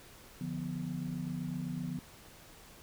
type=chord; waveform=sine; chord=B diminished; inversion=first; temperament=equal; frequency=146.83 / 174.61 / 246.9 Hz; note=D3 / F3 / B3; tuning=0 / 0 / 0 cents; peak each=-40 / -38 / -40 dBFS; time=0.41-1.99 s; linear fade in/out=2 ms; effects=pink hiss -55 dBFS RMS until 2.82 s